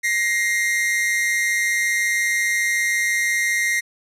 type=tone pair together; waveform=45% pulse; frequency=1892.5 / 2098 Hz; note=A#6 / C7; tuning=+26 / +4 cents; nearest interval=major second; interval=178 cents; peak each=-21 dBFS; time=0.03-3.81 s; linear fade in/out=20 ms; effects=low-pass 12000 Hz 12 dB/octave